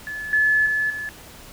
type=tone with level steps; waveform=sine; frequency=1723 Hz; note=A6; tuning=37 cents flat; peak=-28 / -15 / -19 / -27 dBFS; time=0.07-1.09 s; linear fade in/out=0 ms; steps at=0.33 / 0.66 / 0.9 s; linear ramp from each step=2 ms; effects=pink hiss -43 dBFS RMS until 1.52 s